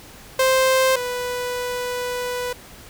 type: tone pair in turn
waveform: sawtooth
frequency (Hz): 523.3 / 493.9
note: C5 / B4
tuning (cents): 0 / 0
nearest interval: minor second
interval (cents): 100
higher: first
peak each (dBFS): -11 / -20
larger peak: first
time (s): 0.39-0.96 / 0.96-2.53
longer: second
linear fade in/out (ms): 5
effects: pink hiss -43 dBFS RMS until 2.89 s